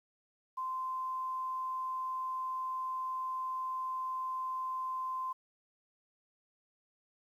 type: tone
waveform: sine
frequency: 1037 Hz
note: C6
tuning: 16 cents flat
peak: -34 dBFS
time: 0.57-5.33 s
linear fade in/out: 10 ms
effects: 11-bit